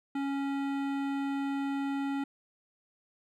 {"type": "tone with hard clipping", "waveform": "sine", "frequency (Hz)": 277.2, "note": "C#4", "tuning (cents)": 0, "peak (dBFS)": -32, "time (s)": [0.15, 2.24], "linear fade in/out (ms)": 5, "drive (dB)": 16, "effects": []}